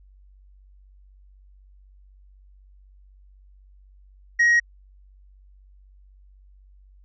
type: tone with tanh clipping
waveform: sine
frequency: 1889 Hz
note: A#6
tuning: 22 cents sharp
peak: -15 dBFS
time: 4.39-4.6 s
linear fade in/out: 10 ms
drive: 2 dB
effects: added 48 Hz sine -49 dBFS peak until 7.04 s + resampled to 16000 Hz